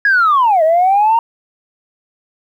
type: linear two-way sweep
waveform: sine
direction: down then up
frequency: 1684 to 619 to 934 Hz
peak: -7 dBFS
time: 0.05-1.19 s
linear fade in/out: 2 ms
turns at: 0.63 s
effects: tanh soft clip ceiling -5 dBFS + 8-bit